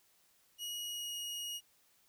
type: tone with pitch glide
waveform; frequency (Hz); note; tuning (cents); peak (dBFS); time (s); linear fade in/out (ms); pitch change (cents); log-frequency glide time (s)
sawtooth; 2899 to 2881; F#7 to F#7; -36 to -47; -36; 0.58-1.61; 50; -11; 0.87-1.15
effects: white hiss -70 dBFS RMS until 2.08 s